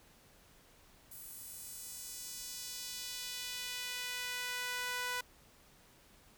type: tone with high-pass filter sweep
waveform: sawtooth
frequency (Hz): 494.8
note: B4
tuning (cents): +3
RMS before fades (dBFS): -42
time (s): 1.11-5.21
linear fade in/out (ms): 5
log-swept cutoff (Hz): 12000 to 1200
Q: 1.1
effects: pink hiss -63 dBFS RMS until 6.37 s